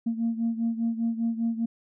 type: beating tone pair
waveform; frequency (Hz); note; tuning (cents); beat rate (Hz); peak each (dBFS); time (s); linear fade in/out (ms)
sine; 228.5 / 233.5; A#3 / A#3; -34 / +3; 5; -25 / -29; 0.06-1.66; 10
effects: tanh soft clip ceiling -19 dBFS